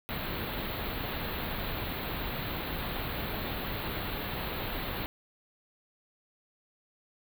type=band-stop noise; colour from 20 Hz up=pink; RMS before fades=-35 dBFS; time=0.09-5.06 s; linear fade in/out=0 ms; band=4300 to 12000 Hz; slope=96 dB/octave; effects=none